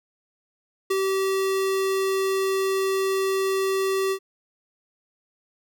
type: tone with ADSR envelope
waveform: square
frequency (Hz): 385.3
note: G4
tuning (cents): -30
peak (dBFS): -20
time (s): 0.9-4.19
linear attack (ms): 9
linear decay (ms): 25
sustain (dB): -2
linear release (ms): 73
effects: none